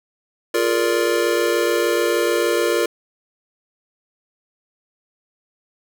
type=chord; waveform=square; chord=Bb dominant seventh; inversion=second; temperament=just; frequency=349.6 / 419.5 / 466.2 / 582.7 Hz; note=F4 / Ab4 / Bb4 / D5; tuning=+2 / +17 / 0 / -14 cents; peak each=-22 / -26 / -21 / -25 dBFS; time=0.54-2.86 s; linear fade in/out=5 ms; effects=none